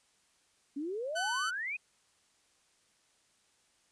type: exponential sweep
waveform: sine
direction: up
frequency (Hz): 270.3 to 2573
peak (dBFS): -34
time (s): 0.76-1.77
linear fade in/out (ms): 10
type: tone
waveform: sawtooth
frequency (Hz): 1505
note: F#6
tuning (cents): +29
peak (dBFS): -29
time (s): 1.15-1.51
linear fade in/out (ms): 20
effects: white hiss -70 dBFS RMS until 3.91 s + resampled to 22050 Hz

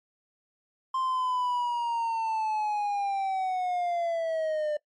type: linear sweep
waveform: triangle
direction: down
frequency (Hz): 1052 to 594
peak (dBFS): -24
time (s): 0.94-4.77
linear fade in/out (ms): 5
effects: noise-tail reverb RT60 0.1 s tail -21 dB re dry + MP3 48 kbps

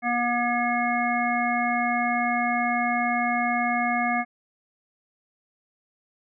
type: harmonic tone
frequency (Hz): 240.6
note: B3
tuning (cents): -45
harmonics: 1 / 3 / 5 / 7 / 9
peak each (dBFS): -28 / -25 / -31 / -31 / -28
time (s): 0.02-4.25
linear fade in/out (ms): 50
effects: none

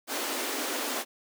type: high-pass noise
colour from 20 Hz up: pink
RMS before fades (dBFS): -32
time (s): 0.07-1.05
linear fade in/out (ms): 50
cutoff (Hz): 240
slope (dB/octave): 96
effects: none

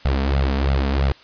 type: tone with flanger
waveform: sawtooth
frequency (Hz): 68.2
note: C#2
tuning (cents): -28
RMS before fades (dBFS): -19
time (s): 0.05-1.12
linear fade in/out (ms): 0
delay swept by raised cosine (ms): 1.4 to 4.5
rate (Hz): 3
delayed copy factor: +0.8
effects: white hiss -47 dBFS RMS until 1.23 s + resampled to 11025 Hz

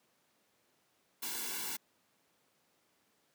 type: noise with comb filter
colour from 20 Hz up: white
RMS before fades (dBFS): -39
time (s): 1.22-1.77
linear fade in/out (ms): 10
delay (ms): 1.6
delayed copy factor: -1
effects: pink hiss -73 dBFS RMS until 3.34 s + high-pass 200 Hz 12 dB/octave

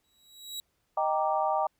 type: tone with exponential growth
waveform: sawtooth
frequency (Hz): 3876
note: B7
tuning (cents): -33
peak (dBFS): -30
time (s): 0.04-0.6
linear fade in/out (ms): 1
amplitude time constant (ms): 120
type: chord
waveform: sine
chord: Eb major seventh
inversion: none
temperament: equal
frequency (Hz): 622.3 / 784 / 932.3 / 1174.7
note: Eb5 / G5 / Bb5 / D6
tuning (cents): 0 / 0 / 0 / 0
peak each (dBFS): -30 / -28 / -31 / -33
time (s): 0.97-1.67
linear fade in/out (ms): 5
effects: pink hiss -75 dBFS RMS until 1.79 s

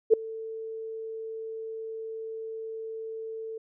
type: tone with ADSR envelope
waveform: sine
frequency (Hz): 445.3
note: A4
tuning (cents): +21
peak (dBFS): -11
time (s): 0.1-3.58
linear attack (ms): 35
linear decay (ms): 4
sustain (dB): -23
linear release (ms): 5
effects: none

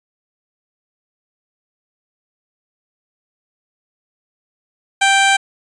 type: tone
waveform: 15% pulse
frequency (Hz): 784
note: G5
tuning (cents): 0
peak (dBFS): -4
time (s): 5.01-5.37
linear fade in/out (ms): 10
effects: resampled to 22050 Hz

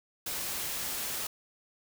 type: noise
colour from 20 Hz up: white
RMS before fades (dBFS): -35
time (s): 0.26-1.27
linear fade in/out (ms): 5
effects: none

